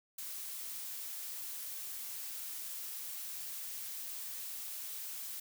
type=noise; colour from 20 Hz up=blue; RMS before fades=-43 dBFS; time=0.18-5.4 s; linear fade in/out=5 ms; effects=none